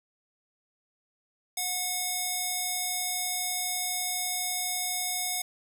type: tone with band-pass filter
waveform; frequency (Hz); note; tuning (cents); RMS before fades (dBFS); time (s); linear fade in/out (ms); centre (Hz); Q
square; 728; F#5; -28; -31; 1.57-5.42; 5; 11000; 0.7
effects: 8-bit